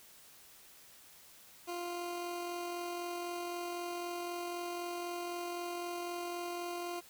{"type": "tone with amplitude modulation", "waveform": "20% pulse", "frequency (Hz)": 349.2, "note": "F4", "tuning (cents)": 0, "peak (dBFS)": -32, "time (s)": [1.67, 7.01], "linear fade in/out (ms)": 20, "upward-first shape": "sine", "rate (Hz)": 43.9, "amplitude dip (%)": 25, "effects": ["white hiss -58 dBFS RMS until 7.09 s"]}